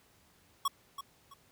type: tone with echo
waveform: square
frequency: 1113 Hz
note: C#6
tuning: 7 cents sharp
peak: -28 dBFS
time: 0.65-0.68 s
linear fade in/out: 5 ms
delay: 330 ms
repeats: 2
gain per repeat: -11 dB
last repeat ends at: 1.34 s
effects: pink hiss -65 dBFS RMS until 1.51 s + high-pass 60 Hz 12 dB/octave